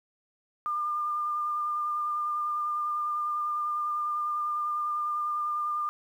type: tone with vibrato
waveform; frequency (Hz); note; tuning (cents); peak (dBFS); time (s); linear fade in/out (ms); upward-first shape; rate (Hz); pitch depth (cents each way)
sine; 1202; D6; +40; -27; 0.66-5.89; 0; sine; 10; 14
effects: 10-bit